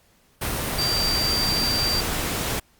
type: tone in noise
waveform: sine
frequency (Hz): 4699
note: D8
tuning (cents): 0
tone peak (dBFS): -22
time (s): 0.78-2.01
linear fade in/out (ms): 10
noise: pink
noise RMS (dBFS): -26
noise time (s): 0.41-2.6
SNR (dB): +1
effects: pink hiss -60 dBFS RMS until 2.79 s + Opus 48 kbps